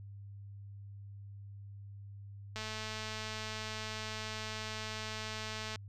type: click train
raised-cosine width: 0.2 ms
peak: -24 dBFS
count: 695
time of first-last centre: 2.56-5.758 s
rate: 217 Hz
effects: added 100 Hz sine -46 dBFS peak until 5.88 s